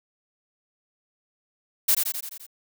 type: noise with echo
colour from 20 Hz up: blue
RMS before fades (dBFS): -19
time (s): 1.88-1.95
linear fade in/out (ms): 10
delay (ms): 86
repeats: 6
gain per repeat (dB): -4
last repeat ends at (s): 2.466
effects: none